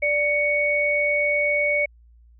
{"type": "tone pair together", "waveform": "sine", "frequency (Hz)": [587.3, 2228], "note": ["D5", "C#7"], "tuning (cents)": [0, 8], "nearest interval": "octave + major seventh", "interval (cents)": 2308, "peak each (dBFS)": [-23, -20], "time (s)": [0.02, 1.86], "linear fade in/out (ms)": 10, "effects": ["added 58 Hz sine -49 dBFS peak until 2.39 s"]}